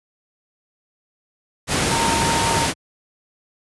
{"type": "tone in noise", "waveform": "sine", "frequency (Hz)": 920, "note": "A#5", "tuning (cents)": -23, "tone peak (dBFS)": -21, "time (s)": [1.89, 2.69], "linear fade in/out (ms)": 50, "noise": "pink", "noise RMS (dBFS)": -19, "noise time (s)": [1.67, 2.74], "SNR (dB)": -5, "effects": ["high-pass 80 Hz 12 dB/octave", "resampled to 24000 Hz"]}